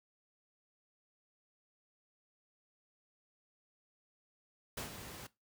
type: noise with ADSR envelope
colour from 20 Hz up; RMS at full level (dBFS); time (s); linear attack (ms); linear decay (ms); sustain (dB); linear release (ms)
pink; -39; 4.77-5.27; 6; 110; -9; 6
effects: noise-tail reverb RT60 0.2 s tail -18 dB re dry + high-pass 60 Hz 12 dB/octave